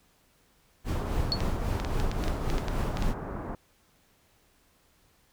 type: noise with tremolo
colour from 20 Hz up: brown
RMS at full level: -27 dBFS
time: 0.84-3.15 s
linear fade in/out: 50 ms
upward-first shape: triangle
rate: 3.7 Hz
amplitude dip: 60%
type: low-pass noise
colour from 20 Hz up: pink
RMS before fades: -36 dBFS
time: 0.95-3.55 s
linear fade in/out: 0 ms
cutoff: 1300 Hz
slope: 24 dB/octave
type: tone with exponential decay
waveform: sine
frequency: 4382 Hz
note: C#8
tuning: 21 cents flat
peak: -20 dBFS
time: 1.32-1.4 s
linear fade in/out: 0 ms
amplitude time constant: 17 ms
type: clicks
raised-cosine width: 0.2 ms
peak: -17 dBFS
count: 12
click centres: 1.405 / 1.8 / 1.848 / 2 / 2.115 / 2.239 / 2.281 / 2.501 / 2.582 / 2.683 / 2.971 / 3.024 s
effects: pink hiss -65 dBFS RMS until 5.32 s